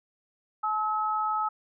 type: tone pair together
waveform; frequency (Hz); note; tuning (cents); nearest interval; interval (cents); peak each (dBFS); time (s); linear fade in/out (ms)
sine; 859 / 1287; A5 / E6; -42 / -42; perfect fifth; 700; -29 / -27; 0.63-1.49; 10
effects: none